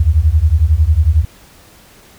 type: beating tone pair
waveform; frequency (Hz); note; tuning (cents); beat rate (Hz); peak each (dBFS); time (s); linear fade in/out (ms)
sine; 72.7 / 83.7; D2 / E2; -17 / +27; 11; -11; 0-1.25; 5
effects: pink hiss -44 dBFS RMS until 2.18 s